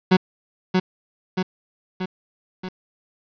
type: tone with echo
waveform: 30% pulse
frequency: 185 Hz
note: F#3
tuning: in tune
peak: -9 dBFS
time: 0.11-0.17 s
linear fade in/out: 10 ms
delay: 630 ms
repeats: 4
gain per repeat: -4 dB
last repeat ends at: 2.69 s
effects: resampled to 11025 Hz + 7-bit